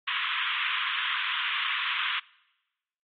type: band-pass noise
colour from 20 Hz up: white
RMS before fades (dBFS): -29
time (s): 0.07-2.2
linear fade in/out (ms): 10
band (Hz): 1000 to 3500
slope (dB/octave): 96
effects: noise-tail reverb RT60 1.0 s tail -24 dB re dry + MP3 32 kbps